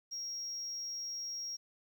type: tone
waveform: sine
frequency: 5600 Hz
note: F8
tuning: 4 cents sharp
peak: -36 dBFS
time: 0.11-1.57 s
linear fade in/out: 20 ms
effects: tanh soft clip ceiling -36 dBFS + 11-bit